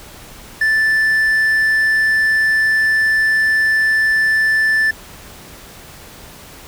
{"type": "tone", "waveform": "triangle", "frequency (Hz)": 1760, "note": "A6", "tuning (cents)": 0, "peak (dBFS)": -10, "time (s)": [0.61, 4.91], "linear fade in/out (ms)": 5, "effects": ["pink hiss -38 dBFS RMS until 6.67 s"]}